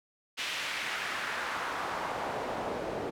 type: noise with band-pass filter sweep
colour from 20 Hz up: pink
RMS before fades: -35 dBFS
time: 0.37-3.11 s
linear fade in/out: 20 ms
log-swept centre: 2900 to 460 Hz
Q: 1.4
effects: none